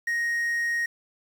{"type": "tone with quantisation", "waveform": "triangle", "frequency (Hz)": 1872, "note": "A#6", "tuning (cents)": 7, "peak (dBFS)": -22, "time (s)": [0.07, 0.86], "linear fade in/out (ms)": 5, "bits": 8, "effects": []}